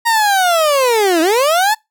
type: linear two-way sweep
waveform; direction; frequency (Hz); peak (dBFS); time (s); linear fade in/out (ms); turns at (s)
30% pulse; down then up; 942 to 311.1 to 894; -8; 0.05-1.75; 20; 1.21
effects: noise-tail reverb RT60 0.2 s tail -26 dB re dry